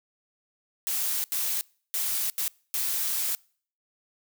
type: noise bursts at uneven times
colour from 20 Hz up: blue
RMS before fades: -28 dBFS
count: 5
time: 0.87-1.24 / 1.32-1.61 / 1.94-2.3 / 2.38-2.48 / 2.74-3.35 s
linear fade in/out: 0 ms
effects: noise-tail reverb RT60 0.5 s tail -26 dB re dry